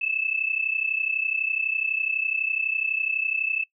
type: tone pair together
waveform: sine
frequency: 2605 / 2637 Hz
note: E7 / E7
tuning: -21 / 0 cents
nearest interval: unison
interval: 21 cents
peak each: -26 dBFS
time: 0.01-3.64 s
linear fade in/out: 10 ms
effects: noise-tail reverb RT60 0.1 s tail -19 dB re dry